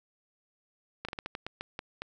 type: slowing click train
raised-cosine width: 0.3 ms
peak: -20 dBFS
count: 10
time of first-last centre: 1.05-2.02 s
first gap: 36 ms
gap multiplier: 1.26
effects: none